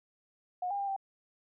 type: tone with pitch steps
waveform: sine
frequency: 724 / 804 / 797 / 781 Hz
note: F#5 / G5 / G5 / G5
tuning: -38 / +44 / +28 / -7 cents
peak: -31 dBFS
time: 0.62-0.964 s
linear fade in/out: 5 ms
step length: 86 ms
effects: none